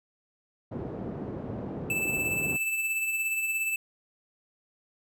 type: band-pass noise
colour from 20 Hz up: pink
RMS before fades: -36 dBFS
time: 0.71-2.57 s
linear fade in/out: 10 ms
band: 120 to 480 Hz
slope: 12 dB/octave
type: tone with tremolo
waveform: square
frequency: 2637 Hz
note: E7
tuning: in tune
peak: -26 dBFS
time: 1.9-3.76 s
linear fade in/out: 2 ms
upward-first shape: sine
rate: 17 Hz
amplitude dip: 40%
effects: none